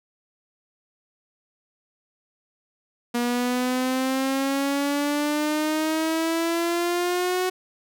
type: exponential sweep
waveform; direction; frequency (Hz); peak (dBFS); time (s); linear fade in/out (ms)
sawtooth; up; 238.8 to 370; -18; 3.14-7.5; 10
effects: none